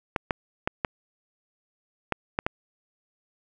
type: clicks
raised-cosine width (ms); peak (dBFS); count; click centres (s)
0.5; -9; 7; 0.162 / 0.308 / 0.675 / 0.848 / 2.123 / 2.389 / 2.465
effects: none